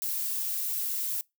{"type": "noise", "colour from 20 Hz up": "violet", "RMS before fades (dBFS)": -31, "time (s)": [0.02, 1.21], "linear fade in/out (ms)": 0, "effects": ["noise-tail reverb RT60 0.2 s tail -24 dB re dry"]}